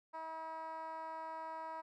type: tone with band-pass filter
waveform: 10% pulse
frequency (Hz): 321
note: E4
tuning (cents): -46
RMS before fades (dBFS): -45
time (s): 0.13-1.82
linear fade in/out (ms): 20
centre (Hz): 880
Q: 3.8
effects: none